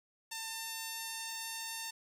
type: tone with pitch glide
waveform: 5% pulse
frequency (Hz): 898 to 904.2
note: A5 to A5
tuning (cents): +35 to +47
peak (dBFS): -27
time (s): 0.31-1.91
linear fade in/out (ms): 10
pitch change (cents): +12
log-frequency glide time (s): 0.43-1.64
effects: none